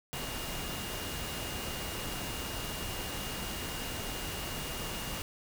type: tone in noise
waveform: sine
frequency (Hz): 2840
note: F7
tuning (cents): +28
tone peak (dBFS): -45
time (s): 0.13-5.22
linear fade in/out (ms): 0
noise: pink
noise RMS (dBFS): -38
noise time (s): 0.13-5.22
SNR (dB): -10
effects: none